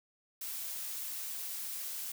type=noise; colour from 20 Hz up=blue; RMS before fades=-40 dBFS; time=0.41-2.12 s; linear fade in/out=5 ms; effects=none